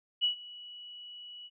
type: tone with ADSR envelope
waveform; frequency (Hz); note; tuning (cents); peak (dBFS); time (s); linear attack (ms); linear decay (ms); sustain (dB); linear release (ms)
sine; 2937; F#7; -13; -23; 0.21-1.5; 30; 110; -21; 42
effects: none